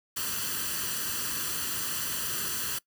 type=noise with comb filter; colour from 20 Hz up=white; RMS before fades=-32 dBFS; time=0.16-2.79 s; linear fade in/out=10 ms; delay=0.67 ms; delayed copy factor=+0.7; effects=noise-tail reverb RT60 0.1 s tail -21 dB re dry + high-pass 60 Hz 12 dB/octave